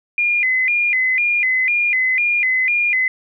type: tone with vibrato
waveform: sine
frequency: 2217 Hz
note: C#7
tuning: in tune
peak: -14 dBFS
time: 0.18-3.08 s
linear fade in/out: 2 ms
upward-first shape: square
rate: 2 Hz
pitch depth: 150 cents each way
effects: none